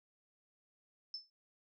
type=tone with exponential decay; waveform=sine; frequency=5274 Hz; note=E8; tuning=in tune; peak=-37 dBFS; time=1.14-1.3 s; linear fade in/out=2 ms; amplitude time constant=33 ms; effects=none